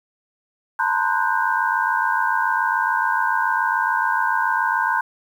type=tone cluster; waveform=sine; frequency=891 / 951 / 1038 / 1477 / 1576 Hz; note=A5 / A#5 / C6 / F#6 / G6; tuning=+22 / +34 / -14 / -3 / +9 cents; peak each=-24 dBFS; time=0.79-5.01 s; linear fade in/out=5 ms; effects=8-bit